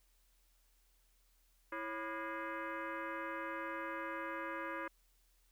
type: tone with frequency modulation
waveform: sine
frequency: 329.6 Hz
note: E4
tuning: in tune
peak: -39 dBFS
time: 1.72-4.88 s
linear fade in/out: 5 ms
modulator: 439 Hz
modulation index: 3.8
effects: added 41 Hz sine -70 dBFS peak until 5.51 s + white hiss -75 dBFS RMS until 5.51 s